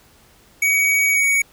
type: tone with pitch glide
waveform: square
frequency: 2257 to 2244 Hz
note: C#7 to C#7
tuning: +31 to +21 cents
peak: -15 dBFS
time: 0.62-1.42 s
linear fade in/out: 5 ms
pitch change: -10 cents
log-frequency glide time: 1.13-1.23 s
effects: pink hiss -52 dBFS RMS until 1.52 s